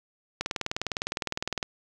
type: click train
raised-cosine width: 0.2 ms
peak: -11 dBFS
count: 25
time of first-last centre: 0.41-1.628 s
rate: 19.7 Hz
effects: none